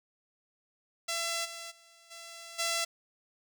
5% pulse tone with level steps, 673 Hz, E5, 36 cents sharp, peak -20 / -30 / -46 / -34 / -18 dBFS, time 1.08-2.85 s, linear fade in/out 10 ms, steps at 1.44 / 1.7 / 2.1 / 2.58 s, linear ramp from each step 20 ms, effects none

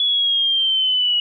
sine linear sweep, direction down, 3404 to 2908 Hz, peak -15 dBFS, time 0-1.2 s, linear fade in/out 2 ms, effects none

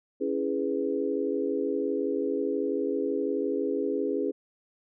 sine chord, C# minor seventh, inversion none, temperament equal, 277.2 / 329.6 / 415.3 / 493.9 Hz, C#4 / E4 / G#4 / B4, 0 / 0 / 0 / 0 cents, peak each -31 / -33 / -29 / -33 dBFS, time 0.2-4.32 s, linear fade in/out 20 ms, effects none

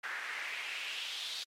pink noise with band-pass filter sweep, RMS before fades -40 dBFS, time 0.03-1.44 s, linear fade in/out 10 ms, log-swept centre 1600 to 4000 Hz, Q 3.3, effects high-pass 400 Hz 12 dB/octave + MP3 64 kbps

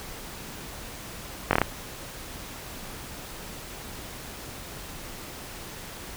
slowing click train, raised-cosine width 0.5 ms, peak -4 dBFS, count 5, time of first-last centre 1.51-1.616 s, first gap 21 ms, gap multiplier 1.16, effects pink hiss -40 dBFS RMS until 6.16 s

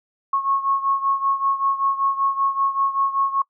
sine beating tone pair, 1094 / 1099.2 Hz, C#6 / C#6, -23 / -15 cents, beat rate 5.2 Hz, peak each -20 / -24 dBFS, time 0.33-3.42 s, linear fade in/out 5 ms, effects noise-tail reverb RT60 0.1 s tail -23 dB re dry

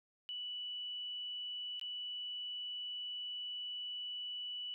sine tone with dropouts, 2960 Hz, F#7, in tune, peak -40 dBFS, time 0.29-4.74 s, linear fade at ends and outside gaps 0 ms, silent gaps 1.796-1.813 s, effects none

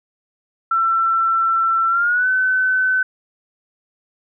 sine tone with pitch glide, 1343 to 1516.2 Hz, E6 to F#6, +32 to +42 cents, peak -14 dBFS, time 0.71-3.03 s, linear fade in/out 5 ms, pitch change +210 cents, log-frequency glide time 1.88-2.28 s, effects none

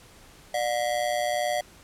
square ring-modulated tone, 659.3 Hz, E5, in tune, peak -22 dBFS, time 0.54-1.61 s, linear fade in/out 5 ms, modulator 61.1 Hz, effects pink hiss -52 dBFS RMS until 1.83 s + low-pass 12000 Hz 12 dB/octave

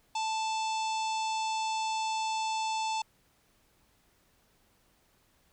harmonic tone, 880 Hz, A5, in tune, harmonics 1 / 3 / 4 / 5 / 6 / 7 / 8 / 9, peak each -30 / -40 / -42 / -44 / -46 / -47 / -48 / -49 dBFS, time 0.15-3.02 s, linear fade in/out 5 ms, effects pink hiss -68 dBFS RMS until 5.52 s

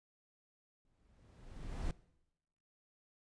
brown noise with exponential growth, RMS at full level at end -37 dBFS, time 0.85-1.91 s, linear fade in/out 1 ms, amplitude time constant 230 ms, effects noise-tail reverb RT60 0.9 s tail -21 dB re dry + resampled to 22050 Hz

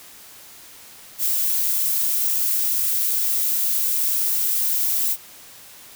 violet noise, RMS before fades -21 dBFS, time 1.18-5.17 s, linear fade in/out 50 ms, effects white hiss -44 dBFS RMS until 5.95 s

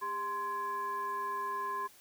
sine tone with frequency modulation, 1041 Hz, C6, 9 cents flat, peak -33 dBFS, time 0.01-1.88 s, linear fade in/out 20 ms, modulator 639 Hz, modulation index 0.54, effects white hiss -59 dBFS RMS until 2 s

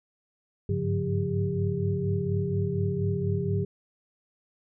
sine tone cluster, 97.6 / 101.8 / 140.5 / 177.3 / 400.5 Hz, G2 / G#2 / C#3 / F3 / G4, -7 / -34 / +24 / +26 / +37 cents, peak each -31 dBFS, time 0.69-3.65 s, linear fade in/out 5 ms, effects none

